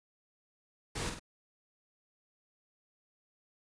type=noise with echo; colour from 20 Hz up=pink; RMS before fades=-37 dBFS; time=0.95-1.1 s; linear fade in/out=10 ms; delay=48 ms; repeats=2; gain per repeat=-5 dB; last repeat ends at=1.196 s; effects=resampled to 22050 Hz